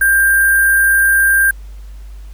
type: tone with sample-and-hold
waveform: sine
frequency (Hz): 1589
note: G6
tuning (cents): +23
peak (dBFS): -8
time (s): 0.01-1.51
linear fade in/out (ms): 5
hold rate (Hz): 11025
effects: added 50 Hz sine -29 dBFS peak until 2.33 s + pink hiss -50 dBFS RMS until 2.33 s